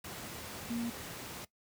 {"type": "tone in noise", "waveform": "sine", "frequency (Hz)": 234.8, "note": "A#3", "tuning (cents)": 13, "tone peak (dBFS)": -33, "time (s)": [0.7, 0.9], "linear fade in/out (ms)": 5, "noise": "pink", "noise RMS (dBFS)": -44, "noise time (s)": [0.04, 1.45], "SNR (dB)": 8, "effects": ["noise-tail reverb RT60 0.1 s tail -18 dB re dry", "high-pass 80 Hz 12 dB/octave"]}